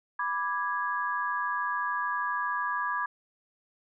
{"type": "chord", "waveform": "sine", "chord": "G# diminished", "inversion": "first", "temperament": "equal with one note detuned", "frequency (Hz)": [987.8, 1174.7, 1655.5], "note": ["B5", "D6", "G#6"], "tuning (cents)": [0, 0, -6], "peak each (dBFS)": -32, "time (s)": [0.19, 3.06], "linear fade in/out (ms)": 5, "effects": []}